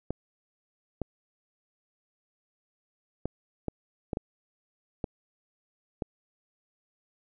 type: clicks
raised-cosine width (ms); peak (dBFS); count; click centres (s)
2; -17; 8; 0.106 / 1.017 / 3.256 / 3.683 / 4.132 / 4.171 / 5.042 / 6.022
effects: none